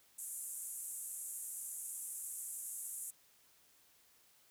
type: band-pass noise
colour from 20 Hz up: white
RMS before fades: -45 dBFS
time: 0.18-3.11 s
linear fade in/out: 10 ms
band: 7400 to 12000 Hz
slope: 48 dB/octave
effects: white hiss -68 dBFS RMS until 4.5 s